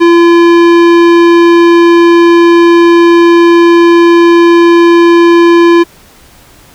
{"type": "tone with tanh clipping", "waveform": "sine", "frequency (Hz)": 340.9, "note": "F4", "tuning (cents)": -42, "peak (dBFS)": -3, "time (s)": [0, 5.84], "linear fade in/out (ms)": 20, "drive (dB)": 18, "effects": ["pink hiss -39 dBFS RMS until 6.74 s"]}